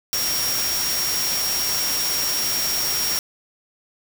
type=tone in noise; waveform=sine; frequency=5588 Hz; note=F8; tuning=in tune; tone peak=-23 dBFS; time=0.13-3.19 s; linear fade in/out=0 ms; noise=white; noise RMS=-25 dBFS; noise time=0.13-3.19 s; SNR=-1 dB; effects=none